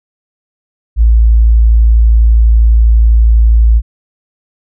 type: tone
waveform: sine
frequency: 56.1 Hz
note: A1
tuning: 34 cents sharp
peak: -3 dBFS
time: 0.96-3.82 s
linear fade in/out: 50 ms
effects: none